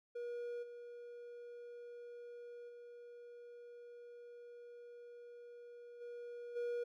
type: tone with level steps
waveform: triangle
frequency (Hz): 479.2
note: A#4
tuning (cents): +48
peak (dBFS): -39 / -47 / -50 / -44 / -35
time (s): 0.15-6.84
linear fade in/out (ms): 10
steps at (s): 0.62 / 2.68 / 6 / 6.55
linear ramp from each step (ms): 20
effects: none